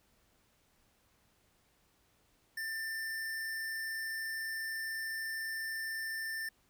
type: tone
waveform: square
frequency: 1787 Hz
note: A6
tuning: 26 cents sharp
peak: -37 dBFS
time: 2.57-6.49 s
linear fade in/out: 5 ms
effects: pink hiss -71 dBFS RMS until 6.69 s